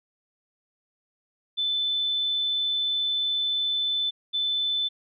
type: tone pair in turn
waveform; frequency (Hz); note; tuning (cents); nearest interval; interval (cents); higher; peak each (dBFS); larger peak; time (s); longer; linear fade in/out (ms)
sine; 3517 / 3517; A7 / A7; -1 / -1; unison; 0; neither; -23; neither; 1.57-4.11 / 4.33-4.89; first; 20
effects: none